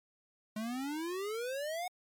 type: exponential sweep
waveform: square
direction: up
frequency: 210.5 to 740 Hz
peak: -36 dBFS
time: 0.56-1.88 s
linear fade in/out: 5 ms
effects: MP3 96 kbps